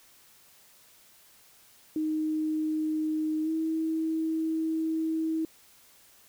sine tone with pitch glide, 311.1 to 320.4 Hz, D#4 to E4, 0 to -49 cents, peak -26 dBFS, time 1.96-5.45 s, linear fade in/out 2 ms, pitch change +51 cents, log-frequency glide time 3.43-3.5 s, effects white hiss -58 dBFS RMS until 6.28 s

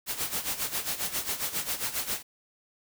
white noise with tremolo, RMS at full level -29 dBFS, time 0.06-2.23 s, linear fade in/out 50 ms, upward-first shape sine, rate 7.4 Hz, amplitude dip 75%, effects none

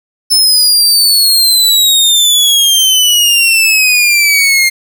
sawtooth exponential sweep, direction down, 5274 to 2112 Hz, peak -3 dBFS, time 0.3-4.7 s, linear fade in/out 20 ms, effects 7-bit

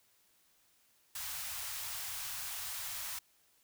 white band-stop noise, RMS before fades -41 dBFS, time 1.15-3.19 s, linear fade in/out 5 ms, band 120 to 730 Hz, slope 24 dB/octave, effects white hiss -70 dBFS RMS until 3.63 s

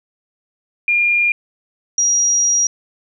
sine tone pair in turn, 2410 / 5732 Hz, D7 / F8, +44 / +44 cents, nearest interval octave + minor third, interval 1500 cents, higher second, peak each -12 dBFS, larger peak neither, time 0.88-1.32 / 1.98-2.67 s, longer second, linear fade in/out 2 ms, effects none

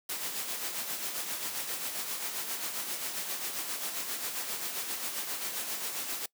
white noise with tremolo, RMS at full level -34 dBFS, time 0.09-6.26 s, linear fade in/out 5 ms, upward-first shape sine, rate 7.5 Hz, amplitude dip 45%, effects noise-tail reverb RT60 0.1 s tail -23 dB re dry + high-pass 200 Hz 12 dB/octave

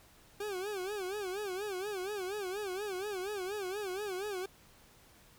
40% pulse tone with vibrato, 392 Hz, G4, in tune, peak -35 dBFS, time 0.4-4.46 s, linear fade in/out 5 ms, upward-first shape sine, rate 4.2 Hz, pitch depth 140 cents each way, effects pink hiss -61 dBFS RMS until 5.38 s

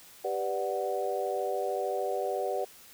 sine chord, G major seventh, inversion none, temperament equal, 392 / 493.9 / 587.3 / 740 Hz, G4 / B4 / D5 / F#5, 0 / 0 / 0 / 0 cents, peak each -34 dBFS, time 0.24-2.65 s, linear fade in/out 10 ms, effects white hiss -53 dBFS RMS until 2.93 s

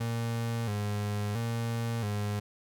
35% pulse tone with vibrato, 109.6 Hz, A2, 6 cents flat, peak -28 dBFS, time 0-2.4 s, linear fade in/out 10 ms, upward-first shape square, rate 0.74 Hz, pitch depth 99 cents each way, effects none

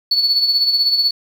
sine tone with tremolo, 4435 Hz, C#8, in tune, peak -9 dBFS, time 0.11-1.11 s, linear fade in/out 5 ms, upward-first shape sine, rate 16 Hz, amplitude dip 60%, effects tanh soft clip ceiling -8 dBFS + 7-bit

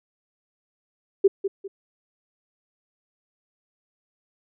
sine tone with echo, 392.6 Hz, G4, 3 cents sharp, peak -11 dBFS, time 1.24-1.28 s, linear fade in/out 10 ms, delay 200 ms, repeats 2, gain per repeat -10 dB, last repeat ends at 1.68 s, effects none

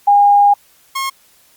sine / sawtooth tone pair in turn, 813 / 1079.3 Hz, G#5 / C#6, -37 / -47 cents, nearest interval perfect fourth, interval 490 cents, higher second, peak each -6 / -14 dBFS, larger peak first, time 0.07-0.54 / 0.95-1.1 s, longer first, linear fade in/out 10 ms, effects white hiss -51 dBFS RMS until 1.56 s + Opus 48 kbps

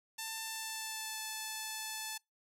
5% pulse tone with pitch glide, 890 to 873.7 Hz, A5 to A5, +20 to -12 cents, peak -27 dBFS, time 0.18-2.18 s, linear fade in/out 10 ms, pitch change -32 cents, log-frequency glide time 0.43-1.2 s, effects noise-tail reverb RT60 0.2 s tail -26 dB re dry

